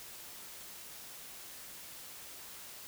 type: silence
effects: white hiss -49 dBFS RMS until 2.87 s